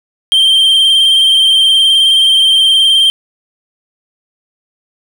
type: tone with vibrato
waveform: triangle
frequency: 3153 Hz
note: G7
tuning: 9 cents sharp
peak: -4 dBFS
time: 0.32-3.1 s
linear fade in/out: 0 ms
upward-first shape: sine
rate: 19 Hz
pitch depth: 34 cents each way
effects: 7-bit